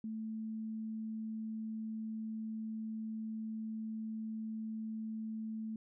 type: tone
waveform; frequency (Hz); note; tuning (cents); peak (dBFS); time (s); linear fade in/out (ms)
sine; 220; A3; 0; -38; 0.04-5.76; 2
effects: none